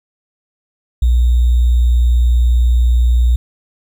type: tone with sample-and-hold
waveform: sine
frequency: 60.2 Hz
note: B1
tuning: 44 cents flat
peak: -8 dBFS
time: 1.02-3.36 s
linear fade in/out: 5 ms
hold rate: 3675 Hz
effects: none